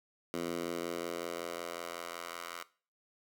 10% pulse tone with high-pass filter sweep, 85.4 Hz, F2, 38 cents flat, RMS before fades -40 dBFS, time 0.34-2.63 s, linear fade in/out 0 ms, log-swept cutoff 260 to 1100 Hz, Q 1.2, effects noise-tail reverb RT60 0.4 s tail -19 dB re dry

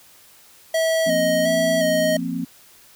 square tone with vibrato, 637 Hz, D#5, 41 cents sharp, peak -18 dBFS, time 0.74-2.17 s, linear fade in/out 5 ms, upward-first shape square, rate 1.4 Hz, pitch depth 32 cents each way
sine chord, F suspended fourth, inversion none, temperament just, 174.61 / 232.8 / 261.9 Hz, F3 / Bb3 / C4, 0 / -2 / +2 cents, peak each -28 / -28 / -26 dBFS, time 1.06-2.45 s, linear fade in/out 10 ms
effects white hiss -50 dBFS RMS until 2.95 s

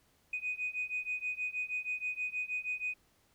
sine beating tone pair, 2489 / 2495.3 Hz, D#7 / D#7, 0 / +4 cents, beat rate 6.3 Hz, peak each -37 / -36 dBFS, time 0.33-2.94 s, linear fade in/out 5 ms, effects tanh soft clip ceiling -27 dBFS + pink hiss -70 dBFS RMS until 3.34 s

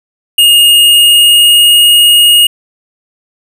square tone with pitch glide, 2848 to 2866 Hz, F7 to F7, +33 to +44 cents, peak -3 dBFS, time 0.38-2.47 s, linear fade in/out 5 ms, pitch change +11 cents, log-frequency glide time 0.68-1.9 s, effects none

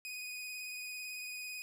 sawtooth tone with vibrato, 2489 Hz, D#7, in tune, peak -38 dBFS, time 0.05-1.62 s, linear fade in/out 0 ms, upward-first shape triangle, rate 18 Hz, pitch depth 25 cents each way, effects 12-bit

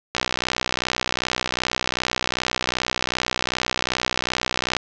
click train, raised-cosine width 0.2 ms, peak -3 dBFS, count 290, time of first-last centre 0.15-4.767 s, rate 62.6 Hz, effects low-pass 6000 Hz 12 dB/octave

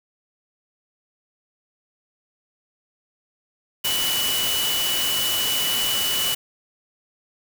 sine tone in noise, 2960 Hz, F#7, in tune, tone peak -23 dBFS, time 3.84-6.35 s, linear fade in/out 10 ms, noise white, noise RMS -25 dBFS, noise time 3.84-6.35 s, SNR -1 dB, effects none

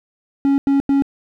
triangle tone bursts, 277.2 Hz, C#4, in tune, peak -10 dBFS, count 3, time 0.45-1.022 s, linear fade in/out 0 ms, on 130 ms, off 91 ms, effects none

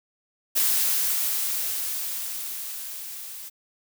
blue noise with level ramp, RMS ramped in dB -21 to -39 dBFS, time 0.55-3.5 s, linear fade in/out 20 ms, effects none

